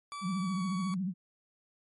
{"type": "tone with pitch glide", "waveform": "40% pulse", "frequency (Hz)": [1155, 1127.3], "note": ["D6", "C#6"], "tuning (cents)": [-29, 29], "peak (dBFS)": -38, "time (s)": [0.12, 0.94], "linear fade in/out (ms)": 0, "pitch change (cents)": -42, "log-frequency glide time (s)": [0.34, 0.63]}
{"type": "tone with vibrato", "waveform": "sine", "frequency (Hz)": 186.1, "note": "F#3", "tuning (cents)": 10, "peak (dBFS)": -30, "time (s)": [0.21, 1.14], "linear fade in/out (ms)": 50, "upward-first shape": "triangle", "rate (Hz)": 14, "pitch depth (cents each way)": 150}
{"effects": ["MP3 48 kbps"]}